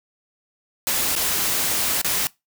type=noise with dropouts; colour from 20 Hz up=white; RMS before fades=-22 dBFS; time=0.87-2.27 s; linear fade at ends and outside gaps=0 ms; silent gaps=1.152-1.163 / 2.015-2.046 s; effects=noise-tail reverb RT60 0.2 s tail -22 dB re dry